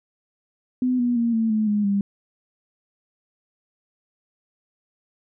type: tone with pitch steps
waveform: sine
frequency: 252.3 / 242.7 / 233.5 / 224.6 / 216.1 / 207.9 / 200 Hz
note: B3 / B3 / A#3 / A3 / A3 / G#3 / G3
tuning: +37 / -30 / +3 / +36 / -31 / +2 / +35 cents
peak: -18 dBFS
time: 0.82-2.01 s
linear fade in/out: 2 ms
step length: 170 ms
effects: none